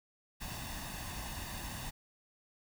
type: noise with comb filter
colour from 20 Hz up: pink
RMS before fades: -42 dBFS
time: 0.4-1.91 s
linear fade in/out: 20 ms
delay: 1.1 ms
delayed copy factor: +0.65
effects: none